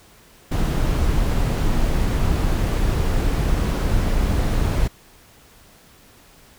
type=noise; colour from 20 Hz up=brown; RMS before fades=-19 dBFS; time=0.51-4.88 s; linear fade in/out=10 ms; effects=pink hiss -50 dBFS RMS until 6.58 s